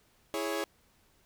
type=chord; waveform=sawtooth; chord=C# minor; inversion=first; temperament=equal; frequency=329.6 / 415.3 / 554.4 Hz; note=E4 / G#4 / C#5; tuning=0 / 0 / 0 cents; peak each=-32 dBFS; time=0.34-0.64 s; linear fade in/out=0 ms; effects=pink hiss -67 dBFS RMS until 1.25 s